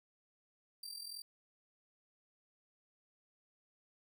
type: tone with amplitude modulation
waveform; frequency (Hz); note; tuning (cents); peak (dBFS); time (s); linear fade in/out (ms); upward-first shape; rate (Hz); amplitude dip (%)
sawtooth; 4699; D8; 0; -39; 0.83-1.22; 5; sine; 42; 70
effects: none